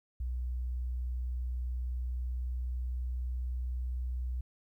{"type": "tone with pitch glide", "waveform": "sine", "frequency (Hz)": [61.74, 62.17], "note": ["B1", "B1"], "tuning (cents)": [0, 12], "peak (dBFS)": -32, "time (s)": [0.2, 4.41], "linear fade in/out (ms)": 5, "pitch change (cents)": 12, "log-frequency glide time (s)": [1.67, 4.21], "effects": ["12-bit"]}